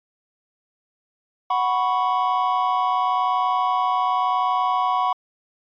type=chord; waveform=triangle; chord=F# suspended fourth; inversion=none; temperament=equal; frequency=740 / 987.8 / 1108.7 Hz; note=F#5 / B5 / C#6; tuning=0 / 0 / 0 cents; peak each=-21 dBFS; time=1.5-5.13 s; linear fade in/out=5 ms; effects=resampled to 11025 Hz